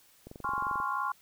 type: click train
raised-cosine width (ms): 2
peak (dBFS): -31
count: 13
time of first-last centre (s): 0.27-0.801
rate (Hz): 22.6
type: chord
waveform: sine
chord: Db major seventh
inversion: second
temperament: equal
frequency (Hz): 830.6 / 1046.5 / 1108.7 / 1396.9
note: Ab5 / C6 / Db6 / F6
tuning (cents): 0 / 0 / 0 / 0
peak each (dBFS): -38 / -33 / -34 / -36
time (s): 0.44-1.12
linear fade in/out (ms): 5
effects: white hiss -62 dBFS RMS until 1.21 s